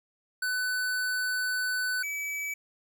square tone pair in turn, 1500 / 2293 Hz, F#6 / D7, +23 / -42 cents, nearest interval perfect fifth, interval 735 cents, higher second, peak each -28 / -32 dBFS, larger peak first, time 0.42-2.03 / 2.03-2.54 s, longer first, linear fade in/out 5 ms, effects 10-bit

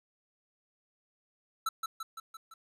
square tone with echo, 1323 Hz, E6, 6 cents sharp, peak -29 dBFS, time 1.66-1.69 s, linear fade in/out 5 ms, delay 170 ms, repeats 5, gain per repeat -4 dB, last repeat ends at 2.54 s, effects resampled to 32000 Hz + 11-bit

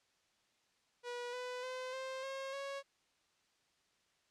sawtooth tone with pitch steps, 485.7 / 498.5 / 511.6 / 525.1 / 538.9 / 553.1 Hz, B4 / B4 / C5 / C5 / C#5 / C#5, -29 / +16 / -39 / +6 / -49 / -4 cents, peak -37 dBFS, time 1.03-2.83 s, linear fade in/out 50 ms, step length 300 ms, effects white hiss -75 dBFS RMS until 4.3 s + low-pass 6000 Hz 12 dB/octave

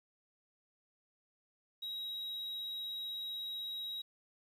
sine tone, 3829 Hz, A#7, 46 cents sharp, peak -36 dBFS, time 1.82-4.02 s, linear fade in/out 10 ms, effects tanh soft clip ceiling -38 dBFS + 11-bit

